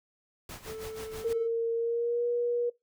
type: noise with tremolo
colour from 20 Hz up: pink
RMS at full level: -42 dBFS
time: 0.49-1.33 s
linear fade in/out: 2 ms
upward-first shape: sine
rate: 6.2 Hz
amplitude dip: 75%
type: tone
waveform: triangle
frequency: 440 Hz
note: A4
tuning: in tune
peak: -35 dBFS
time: 0.65-1.49 s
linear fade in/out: 50 ms
type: tone with pitch glide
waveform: sine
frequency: 460.1 to 479.6 Hz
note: A#4 to A#4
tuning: -23 to +49 cents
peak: -26 dBFS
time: 1.24-2.7 s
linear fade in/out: 10 ms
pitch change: +72 cents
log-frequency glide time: 1.73-2.26 s
effects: noise-tail reverb RT60 0.2 s tail -22 dB re dry